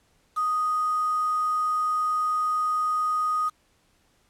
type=tone with quantisation; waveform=sine; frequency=1244.5 Hz; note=D#6; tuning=in tune; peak=-22 dBFS; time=0.36-3.5 s; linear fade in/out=20 ms; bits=7; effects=pink hiss -65 dBFS RMS until 4.29 s + low-pass 11000 Hz 12 dB/octave